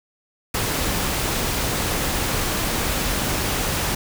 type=noise; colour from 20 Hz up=pink; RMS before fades=-23 dBFS; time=0.54-3.95 s; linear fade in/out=5 ms; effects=none